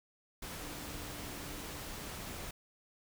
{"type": "tone in noise", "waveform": "sine", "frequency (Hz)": 293.7, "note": "D4", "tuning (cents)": 0, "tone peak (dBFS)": -52, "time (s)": [0.61, 1.79], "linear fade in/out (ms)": 5, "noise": "pink", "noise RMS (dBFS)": -44, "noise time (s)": [0.42, 2.51], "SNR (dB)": -11, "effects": []}